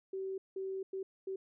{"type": "tone bursts at uneven times", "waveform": "sine", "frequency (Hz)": 383.2, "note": "G4", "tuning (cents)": -39, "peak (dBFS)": -36, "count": 4, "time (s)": [[0.13, 0.38], [0.56, 0.83], [0.93, 1.03], [1.27, 1.36]], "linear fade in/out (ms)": 5, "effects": []}